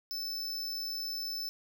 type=tone; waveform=square; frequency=5274 Hz; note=E8; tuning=in tune; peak=-35 dBFS; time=0.11-1.49 s; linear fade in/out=0 ms; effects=none

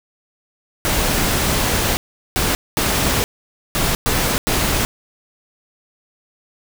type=noise bursts at uneven times; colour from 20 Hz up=pink; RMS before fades=-18 dBFS; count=6; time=0.85-1.97 / 2.36-2.55 / 2.77-3.24 / 3.75-3.95 / 4.06-4.38 / 4.47-4.85 s; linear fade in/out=0 ms; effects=none

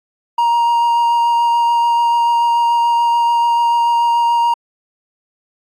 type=tone with vibrato; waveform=triangle; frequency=940 Hz; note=A#5; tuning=14 cents sharp; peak=-9 dBFS; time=0.38-4.54 s; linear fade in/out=5 ms; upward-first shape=sine; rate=6.9 Hz; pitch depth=9 cents each way; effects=AAC 64 kbps

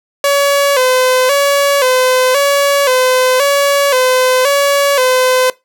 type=tone with vibrato; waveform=sawtooth; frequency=537 Hz; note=C5; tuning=45 cents sharp; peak=-5 dBFS; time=0.24-5.5 s; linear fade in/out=2 ms; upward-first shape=square; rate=0.95 Hz; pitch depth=87 cents each way; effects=noise-tail reverb RT60 0.2 s tail -20 dB re dry

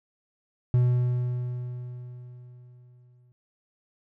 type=tone with exponential decay; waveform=triangle; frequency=123.47 Hz; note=B2; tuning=in tune; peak=-15 dBFS; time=0.74-3.32 s; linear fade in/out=0 ms; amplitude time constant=560 ms; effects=none

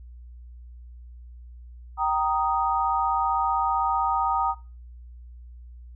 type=chord; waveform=sine; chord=Eb major; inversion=first; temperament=just; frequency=777.8 / 933.4 / 1244.5 Hz; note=G5 / Bb5 / Eb6; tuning=-14 / +2 / 0 cents; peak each=-26 / -25 / -26 dBFS; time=1.97-4.55 s; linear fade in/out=50 ms; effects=noise-tail reverb RT60 0.3 s tail -19 dB re dry + added 60 Hz sine -41 dBFS peak until 5.95 s

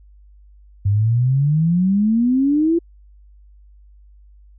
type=exponential sweep; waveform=sine; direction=up; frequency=97.2 to 344.1 Hz; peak=-13 dBFS; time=0.85-2.79 s; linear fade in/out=10 ms; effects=added 50 Hz sine -44 dBFS peak until 4.58 s

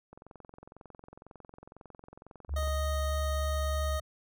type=click train; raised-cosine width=1 ms; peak=-35 dBFS; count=57; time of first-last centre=0.13-2.675 s; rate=22 Hz
type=tone with vibrato; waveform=sine; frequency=71.2 Hz; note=C#2; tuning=47 cents sharp; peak=-29 dBFS; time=2.48-4.01 s; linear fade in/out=50 ms; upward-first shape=square; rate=3.2 Hz; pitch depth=15 cents each way
type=tone; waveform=25% pulse; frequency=622.3 Hz; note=D#5; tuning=in tune; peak=-30 dBFS; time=2.56-4 s; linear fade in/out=5 ms
effects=none

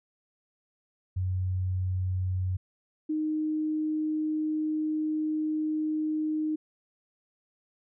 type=tone pair in turn; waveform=sine; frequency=92.5 / 309.2 Hz; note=F#2 / D#4; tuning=0 / -11 cents; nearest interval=octave + major sixth; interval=2089 cents; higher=second; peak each=-26 dBFS; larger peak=neither; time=1.16-2.57 / 3.09-6.56 s; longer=second; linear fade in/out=10 ms; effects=none

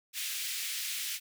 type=high-pass noise; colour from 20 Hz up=pink; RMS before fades=-36 dBFS; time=0.13-1.2 s; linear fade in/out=50 ms; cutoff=2200 Hz; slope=24 dB/octave; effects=none

